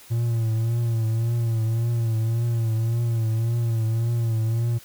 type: tone with vibrato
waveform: triangle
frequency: 114.6 Hz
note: A#2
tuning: 29 cents flat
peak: -18 dBFS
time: 0.1-4.79 s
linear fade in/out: 20 ms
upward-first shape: triangle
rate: 1.8 Hz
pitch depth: 63 cents each way
effects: white hiss -48 dBFS RMS until 4.84 s